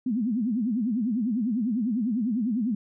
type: tone with vibrato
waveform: sine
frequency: 229.4 Hz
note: A#3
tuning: 28 cents flat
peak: -23 dBFS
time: 0.06-2.75 s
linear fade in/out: 5 ms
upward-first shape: sine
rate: 10 Hz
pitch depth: 230 cents each way
effects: none